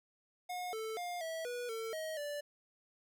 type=tone with pitch steps; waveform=square; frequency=721 / 441 / 707 / 650 / 487.2 / 450.2 / 632 / 584 Hz; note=F#5 / A4 / F5 / E5 / B4 / A4 / D#5 / D5; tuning=-45 / +4 / +21 / -24 / -24 / +40 / +27 / -10 cents; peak=-39 dBFS; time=0.49-2.41 s; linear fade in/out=10 ms; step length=240 ms; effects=none